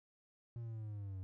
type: linear sweep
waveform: triangle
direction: down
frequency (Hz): 119.1 to 92.5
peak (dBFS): -40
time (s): 0.56-1.23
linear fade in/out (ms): 0
effects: none